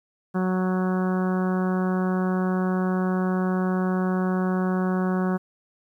harmonic tone, 185 Hz, F#3, in tune, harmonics 1 / 2 / 3 / 4 / 5 / 6 / 7 / 8 / 9, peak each -22 / -29 / -35 / -35 / -39 / -36 / -40 / -38 / -44 dBFS, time 0.34-5.38 s, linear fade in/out 20 ms, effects 10-bit

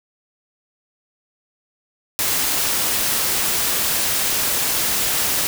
white noise, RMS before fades -20 dBFS, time 2.19-5.47 s, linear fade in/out 0 ms, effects none

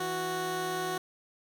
15% pulse tone pair together, 164.81 / 369.6 Hz, E3 / F#4, 0 / -2 cents, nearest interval octave + major second, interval 1398 cents, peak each -33 / -25 dBFS, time 0-0.98 s, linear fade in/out 5 ms, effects none

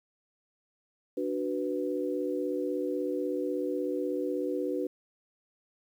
sine chord, B minor, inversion first, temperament equal, 293.7 / 370 / 493.9 Hz, D4 / F#4 / B4, 0 / 0 / 0 cents, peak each -33 dBFS, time 1.17-4.87 s, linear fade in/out 5 ms, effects 10-bit

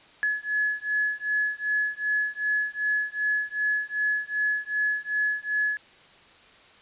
sine beating tone pair, 1700 / 1702.6 Hz, G#6 / G#6, +40 / +43 cents, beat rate 2.6 Hz, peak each -27 dBFS, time 0.23-5.77 s, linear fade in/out 0 ms, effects white hiss -53 dBFS RMS until 6.81 s + resampled to 8000 Hz

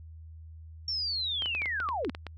sine linear sweep, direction down, 5520 to 207.7 Hz, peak -29 dBFS, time 0.88-2.1 s, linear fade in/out 2 ms
clicks, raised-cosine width 0.3 ms, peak -22 dBFS, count 11, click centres 1.422 / 1.459 / 1.55 / 1.619 / 1.658 / 1.802 / 1.889 / 2.048 / 2.096 / 2.149 / 2.267 s
effects added 80 Hz sine -44 dBFS peak until 2.37 s

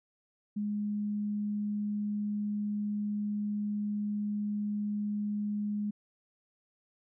sine tone, 207.7 Hz, G#3, in tune, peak -30 dBFS, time 0.56-5.91 s, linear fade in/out 10 ms, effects none

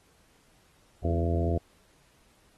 harmonic tone with a mistuned harmonic, 84.3 Hz, E2, 39 cents sharp, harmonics 1 / 2 / 3 / 4 / 5 / 6 / 7 / 8, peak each -26 / -34 / -35 / -34 / -36 / -38 / -40 / -35 dBFS, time 1.04-1.58 s, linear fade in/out 5 ms, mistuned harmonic 2, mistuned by -40 cents, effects pink hiss -64 dBFS RMS until 2.57 s + AAC 32 kbps

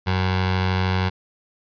15% pulse tone with notch filter, 92.9 Hz, F#2, 7 cents sharp, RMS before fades -21 dBFS, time 0.06-1.1 s, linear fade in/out 20 ms, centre 280 Hz, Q 0.74, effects resampled to 11025 Hz

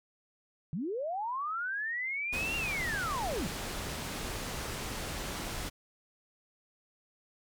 sine linear two-way sweep, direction up then down, 138.59 to 2794 to 138.59 Hz, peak -32 dBFS, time 0.73-3.47 s, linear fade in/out 0 ms, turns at 2.56 s
pink low-pass noise, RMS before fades -38 dBFS, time 2.32-5.7 s, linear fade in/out 20 ms, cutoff 11000 Hz, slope 12 dB/octave
effects none

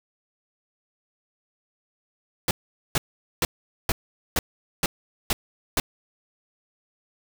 pink noise bursts, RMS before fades -22 dBFS, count 8, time 2.48-5.8 s, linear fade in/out 2 ms, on 30 ms, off 440 ms, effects none

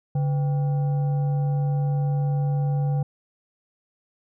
sine tone with frequency modulation, 142.9 Hz, D3, 47 cents flat, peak -20 dBFS, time 0.15-3.03 s, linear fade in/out 5 ms, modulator 645 Hz, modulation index 0.3, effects none

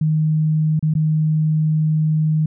sine tone with dropouts, 155.56 Hz, D#3, in tune, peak -14 dBFS, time 0.01-2.46 s, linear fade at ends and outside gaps 5 ms, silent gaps 0.794-0.826 / 0.939-0.951 s, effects none

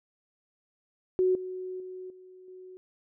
sine tone with level steps, 370 Hz, F#4, in tune, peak -21 / -34 / -38 / -48 / -44 dBFS, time 1.19-2.77 s, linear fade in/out 0 ms, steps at 1.35 / 1.8 / 2.1 / 2.48 s, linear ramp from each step 2 ms, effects none

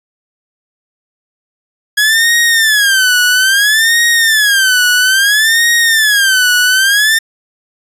sawtooth tone with vibrato, 1661.2 Hz, G#6, in tune, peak -4 dBFS, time 1.97-7.19 s, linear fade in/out 10 ms, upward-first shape sine, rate 0.6 Hz, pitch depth 210 cents each way, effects resampled to 32000 Hz

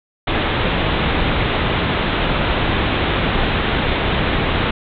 pink low-pass noise, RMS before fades -18 dBFS, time 0.27-4.71 s, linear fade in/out 5 ms, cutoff 3800 Hz, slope 96 dB/octave, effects none

